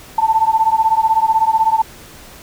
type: beating tone pair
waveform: sine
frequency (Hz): 880 / 896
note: A5 / A5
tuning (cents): 0 / +31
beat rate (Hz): 16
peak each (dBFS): -14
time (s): 0.18-1.82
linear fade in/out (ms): 5
effects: pink hiss -39 dBFS RMS until 2.42 s